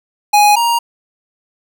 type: tone pair in turn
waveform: square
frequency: 830.6 / 938.3 Hz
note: G#5 / A#5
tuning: 0 / +11 cents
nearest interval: major second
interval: 211 cents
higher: second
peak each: -7 / -12 dBFS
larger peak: first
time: 0.33-0.56 / 0.56-0.79 s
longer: neither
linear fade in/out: 10 ms
effects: none